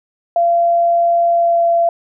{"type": "tone with pitch glide", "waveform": "sine", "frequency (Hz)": [685, 680.3], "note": ["F5", "F5"], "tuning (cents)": [-34, -46], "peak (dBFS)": -10, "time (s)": [0.36, 1.89], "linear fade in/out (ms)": 2, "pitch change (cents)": -12, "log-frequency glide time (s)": [1.29, 1.65], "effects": []}